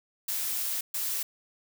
blue noise bursts at uneven times, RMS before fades -31 dBFS, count 2, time 0.28-0.81 / 0.94-1.23 s, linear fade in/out 5 ms, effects none

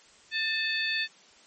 harmonic tone with a mistuned harmonic, 891 Hz, A5, 22 cents sharp, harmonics 2 / 3 / 4 / 5, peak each -30 / -32 / -33 / -34 dBFS, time 0.31-1.08 s, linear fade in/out 50 ms, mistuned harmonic 3, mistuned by -56 cents, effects white hiss -56 dBFS RMS until 1.46 s + MP3 32 kbps

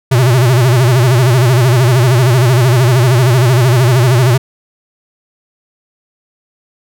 square tone with vibrato, 124.8 Hz, B2, 19 cents sharp, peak -7 dBFS, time 0.11-4.38 s, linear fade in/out 10 ms, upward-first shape sine, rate 13 Hz, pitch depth 140 cents each way, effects none

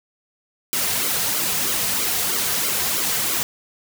white noise with flanger, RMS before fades -22 dBFS, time 0.73-3.43 s, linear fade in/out 0 ms, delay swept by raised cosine 1.1 to 3.6 ms, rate 3.1 Hz, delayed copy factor -0.7, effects none

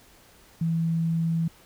sine tone, 164.81 Hz, E3, in tune, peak -22 dBFS, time 0.61-1.48 s, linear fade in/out 5 ms, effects pink hiss -55 dBFS RMS until 1.65 s

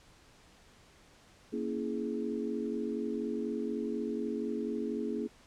sine chord, A# half-diminished seventh, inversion none, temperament equal with one note detuned, 233.1 / 277.2 / 329.6 / 419.4 Hz, A#3 / C#4 / E4 / G#4, 0 / 0 / 0 / +17 cents, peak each -36 / -39 / -39 / -37 dBFS, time 1.52-5.28 s, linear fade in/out 20 ms, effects pink hiss -60 dBFS RMS until 5.46 s + low-pass 8000 Hz 12 dB/octave

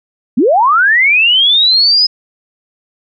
sine linear sweep, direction up, 199.8 to 5100 Hz, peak -6 dBFS, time 0.37-2.07 s, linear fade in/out 10 ms, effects none

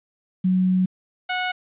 sine / 15% pulse tone pair in turn, 185 / 733.2 Hz, F#3 / F#5, 0 / -16 cents, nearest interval 2 octaves, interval 2384 cents, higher second, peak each -16 dBFS, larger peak neither, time 0.44-0.86 / 1.29-1.52 s, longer first, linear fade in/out 10 ms, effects resampled to 8000 Hz + 9-bit

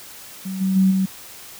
sine tone with level steps, 190.1 Hz, F#3, 47 cents sharp, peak -25 / -17 / -12 / -16 dBFS, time 0.45-1.06 s, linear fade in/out 10 ms, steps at 0.6 / 0.75 / 0.9 s, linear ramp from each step 20 ms, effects white hiss -40 dBFS RMS until 1.59 s

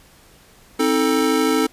square chord, A diminished, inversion first, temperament just, 264 / 316.8 / 440 Hz, C4 / Eb4 / A4, +16 / +31 / 0 cents, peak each -21 dBFS, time 0.79-1.67 s, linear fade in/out 10 ms, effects pink hiss -50 dBFS RMS until 1.72 s + resampled to 32000 Hz

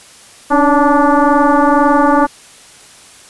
sine tone with frequency modulation, 300 Hz, D4, 37 cents sharp, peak -7 dBFS, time 0.5-2.27 s, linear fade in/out 20 ms, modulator 289 Hz, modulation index 3.5, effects white hiss -40 dBFS RMS until 3.29 s + resampled to 24000 Hz

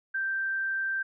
sine tone, 1568 Hz, G6, in tune, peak -27 dBFS, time 0.14-1.03 s, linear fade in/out 10 ms, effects none

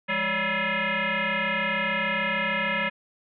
sine tone with frequency modulation, 207.7 Hz, G#3, in tune, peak -23 dBFS, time 0.08-2.9 s, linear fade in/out 20 ms, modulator 382 Hz, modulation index 6.5, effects none

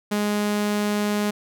sawtooth tone, 207.7 Hz, G#3, in tune, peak -17 dBFS, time 0.11-1.31 s, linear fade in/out 10 ms, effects none

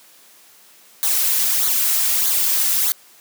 blue noise with flanger, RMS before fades -18 dBFS, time 1.03-2.92 s, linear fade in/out 0 ms, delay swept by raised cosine 0.37 to 3.57 ms, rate 1.6 Hz, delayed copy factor -0.7, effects white hiss -49 dBFS RMS until 3.2 s + high-pass 200 Hz 12 dB/octave

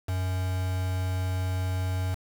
triangle tone with quantisation, 92.5 Hz, F#2, in tune, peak -24 dBFS, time 0.08-2.15 s, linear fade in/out 10 ms, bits 6, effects none

